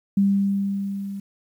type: tone with level ramp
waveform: sine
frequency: 198.1 Hz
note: G3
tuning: 18 cents sharp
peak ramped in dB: -14 to -29 dBFS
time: 0.17-1.2 s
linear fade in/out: 5 ms
effects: 9-bit